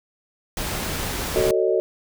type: noise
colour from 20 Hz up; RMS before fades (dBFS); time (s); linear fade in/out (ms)
pink; -27; 0.57-1.51; 2
type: chord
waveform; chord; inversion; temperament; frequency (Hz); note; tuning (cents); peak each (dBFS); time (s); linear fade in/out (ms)
sine; D# half-diminished seventh; first; just; 373.4 / 448 / 560 / 622.3; F#4 / A4 / C#5 / D#5; +16 / +31 / +18 / 0; -21 / -22 / -26 / -24; 1.36-1.8; 0
effects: none